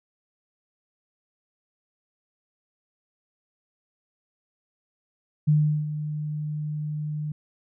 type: tone with ADSR envelope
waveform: sine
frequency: 151 Hz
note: D3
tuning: 48 cents sharp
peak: -15 dBFS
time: 5.47-7.32 s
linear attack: 16 ms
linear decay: 370 ms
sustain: -12 dB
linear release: 4 ms
effects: none